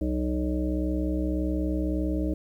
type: harmonic tone with a mistuned harmonic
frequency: 61.74 Hz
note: B1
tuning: in tune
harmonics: 1 / 3 / 5 / 7 / 9 / 10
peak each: -28 / -33 / -28 / -40 / -37 / -40 dBFS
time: 0.01-2.34 s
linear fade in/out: 5 ms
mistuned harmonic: 1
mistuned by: +110 cents
effects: 10-bit